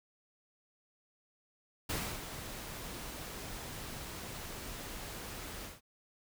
pink noise with ADSR envelope, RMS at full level -35 dBFS, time 1.89-5.81 s, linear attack 9 ms, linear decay 300 ms, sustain -9 dB, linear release 170 ms, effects none

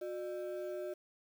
triangle ring-modulated tone, 483.7 Hz, B4, 36 cents flat, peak -33 dBFS, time 0.01-0.94 s, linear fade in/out 10 ms, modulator 121 Hz, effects 10-bit

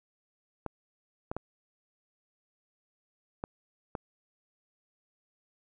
clicks, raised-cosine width 1 ms, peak -20 dBFS, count 5, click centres 0.663 / 1.315 / 1.366 / 3.439 / 3.952 s, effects none

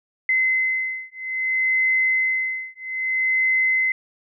sine beating tone pair, 2051 / 2051.61 Hz, C7 / C7, -35 / -35 cents, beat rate 0.61 Hz, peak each -22 dBFS, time 0.29-3.92 s, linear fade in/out 2 ms, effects none

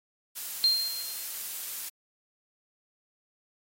blue noise, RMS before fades -36 dBFS, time 0.35-1.9 s, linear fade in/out 20 ms
sine tone with exponential decay, 4186 Hz, C8, in tune, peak -18 dBFS, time 0.64-1.38 s, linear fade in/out 0 ms, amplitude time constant 160 ms
effects AAC 48 kbps

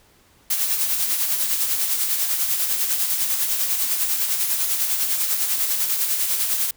blue noise with tremolo, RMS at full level -20 dBFS, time 0.5-6.71 s, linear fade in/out 5 ms, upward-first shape sine, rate 10 Hz, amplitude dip 45%, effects pink hiss -56 dBFS RMS until 6.76 s

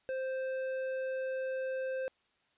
triangle tone with hard clipping, 523.3 Hz, C5, in tune, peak -35 dBFS, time 0.09-2.08 s, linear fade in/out 0 ms, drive 12 dB, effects white hiss -73 dBFS RMS until 2.57 s + resampled to 8000 Hz

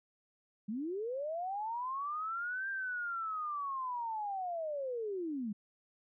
sine linear two-way sweep, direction up then down, 196 to 1595 to 196 Hz, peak -35 dBFS, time 0.68-5.53 s, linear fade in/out 10 ms, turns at 2.69 s, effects none

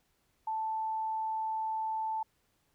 sine tone, 880 Hz, A5, in tune, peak -31 dBFS, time 0.47-2.23 s, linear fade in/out 5 ms, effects pink hiss -74 dBFS RMS until 2.74 s

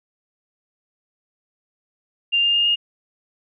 sine tone with pitch steps, 2794 / 2810 / 2826 / 2843 Hz, F7 / F7 / F7 / F7, 0 / +10 / +20 / +30 cents, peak -15 dBFS, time 2.32-2.76 s, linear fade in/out 20 ms, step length 110 ms, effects none

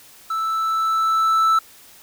triangle tone with level ramp, 1318.5 Hz, E6, in tune, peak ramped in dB -19 to -11 dBFS, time 0.3-1.59 s, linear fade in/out 5 ms, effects white hiss -47 dBFS RMS until 2.02 s

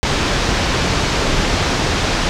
pink low-pass noise, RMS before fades -17 dBFS, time 0.03-2.29 s, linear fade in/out 0 ms, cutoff 6200 Hz, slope 24 dB/octave, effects none

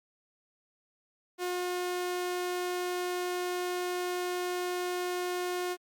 sawtooth tone, 358.9 Hz, F4, 47 cents sharp, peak -27 dBFS, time 1.38-5.77 s, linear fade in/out 50 ms, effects Opus 48 kbps

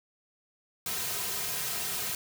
white noise with comb filter, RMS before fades -33 dBFS, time 0.86-2.15 s, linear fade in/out 2 ms, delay 3.5 ms, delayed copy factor -1, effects none

